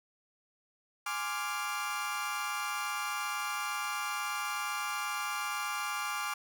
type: chord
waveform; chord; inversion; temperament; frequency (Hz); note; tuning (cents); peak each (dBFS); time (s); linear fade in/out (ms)
30% pulse; D half-diminished seventh; second; equal; 830.6 / 1046.5 / 1174.7 / 1396.9; Ab5 / C6 / D6 / F6; 0 / 0 / 0 / 0; -38 / -39 / -34 / -36; 1.06-6.34; 5
effects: none